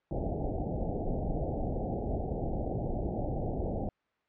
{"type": "low-pass noise", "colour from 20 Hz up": "pink", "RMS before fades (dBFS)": -33, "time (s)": [0.11, 3.89], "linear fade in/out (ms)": 2, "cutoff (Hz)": 800, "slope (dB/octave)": 96, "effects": ["white hiss -75 dBFS RMS until 4.28 s", "low-pass 2000 Hz 12 dB/octave"]}